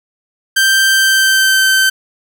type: tone with pitch glide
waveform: sawtooth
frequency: 1568 to 1546.4 Hz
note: G6 to G6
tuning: 0 to -24 cents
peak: -5 dBFS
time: 0.56-1.9 s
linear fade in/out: 10 ms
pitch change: -24 cents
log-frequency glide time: 0.86-1.65 s
effects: none